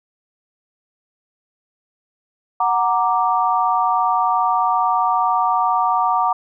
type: chord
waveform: sine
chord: Gb augmented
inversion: none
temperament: equal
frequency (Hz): 740 / 932.3 / 1174.7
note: Gb5 / Bb5 / D6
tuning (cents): 0 / 0 / 0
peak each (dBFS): -19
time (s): 2.6-6.33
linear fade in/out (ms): 5
effects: none